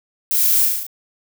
violet noise with echo, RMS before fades -19 dBFS, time 0.31-0.65 s, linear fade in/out 0 ms, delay 36 ms, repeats 6, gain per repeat -2 dB, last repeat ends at 0.866 s, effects none

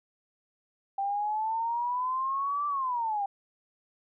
sine exponential two-way sweep, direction up then down, 784 to 1174.7 to 784 Hz, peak -27 dBFS, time 0.98-3.26 s, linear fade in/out 5 ms, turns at 2.67 s, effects none

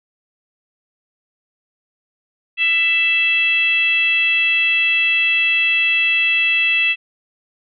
sine tone with frequency modulation, 2650 Hz, E7, 9 cents sharp, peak -13 dBFS, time 2.57-6.96 s, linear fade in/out 50 ms, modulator 653 Hz, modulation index 0.63, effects none

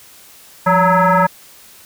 sine tone with frequency modulation, 174.61 Hz, F3, in tune, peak -9 dBFS, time 0.66-1.27 s, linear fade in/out 10 ms, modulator 371 Hz, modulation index 3.7, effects white hiss -43 dBFS RMS until 1.85 s

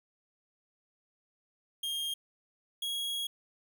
45% pulse tone pair in turn, 3226 / 3311 Hz, G7 / G#7, +49 / -6 cents, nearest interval unison, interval 45 cents, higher second, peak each -32 / -32 dBFS, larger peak neither, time 1.83-2.14 / 2.82-3.27 s, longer second, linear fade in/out 5 ms, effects none

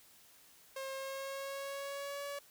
sawtooth tone with pitch glide, 536 to 567.5 Hz, C5 to C#5, +42 to +41 cents, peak -36 dBFS, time 0.76-2.39 s, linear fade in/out 5 ms, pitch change +99 cents, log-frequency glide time 0.94-2.25 s, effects white hiss -62 dBFS RMS until 2.5 s

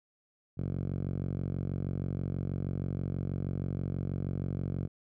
5% pulse tone with band-pass filter, 46.25 Hz, F#1, in tune, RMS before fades -34 dBFS, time 0.57-4.88 s, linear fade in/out 20 ms, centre 120 Hz, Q 1.6, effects none

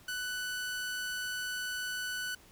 sawtooth tone, 1491 Hz, F#6, 13 cents sharp, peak -31 dBFS, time 0.08-2.35 s, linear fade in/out 5 ms, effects pink hiss -59 dBFS RMS until 2.51 s

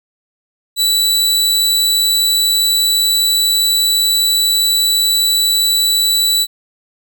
sawtooth tone, 3951 Hz, B7, in tune, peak -8 dBFS, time 0.76-6.47 s, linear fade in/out 50 ms, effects none

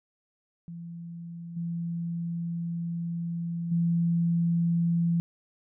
sine tone with level steps, 169.4 Hz, E3, 48 cents sharp, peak -37 / -29 / -22 dBFS, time 0.68-5.2 s, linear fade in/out 0 ms, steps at 1.56 / 3.71 s, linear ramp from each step 10 ms, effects none

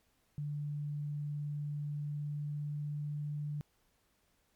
sine tone with pitch glide, 146.83 to 147.77 Hz, D3 to D3, 0 to +11 cents, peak -35 dBFS, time 0.38-3.61 s, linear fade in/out 0 ms, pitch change +11 cents, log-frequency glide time 1.93-3.45 s, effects pink hiss -74 dBFS RMS until 4.55 s + MP3 96 kbps

